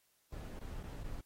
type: noise with dropouts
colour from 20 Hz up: brown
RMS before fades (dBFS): -44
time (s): 0.32-1.21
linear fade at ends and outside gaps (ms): 5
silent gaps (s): 0.593-0.611 / 0.831-0.836 / 1.035-1.04
effects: white hiss -74 dBFS RMS until 1.25 s + AAC 48 kbps